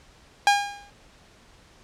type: tone with exponential decay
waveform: sawtooth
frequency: 811 Hz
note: G#5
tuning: 41 cents flat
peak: -9 dBFS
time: 0.47-0.9 s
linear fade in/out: 1 ms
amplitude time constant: 93 ms
effects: pink hiss -54 dBFS RMS until 1.83 s + low-pass 7000 Hz 12 dB/octave